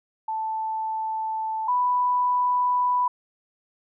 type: tone pair in turn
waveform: sine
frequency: 880 / 989.5 Hz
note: A5 / B5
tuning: 0 / +3 cents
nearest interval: major second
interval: 203 cents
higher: second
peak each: -25 / -19 dBFS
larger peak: second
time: 0.28-1.68 / 1.68-3.08 s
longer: neither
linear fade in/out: 5 ms
effects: none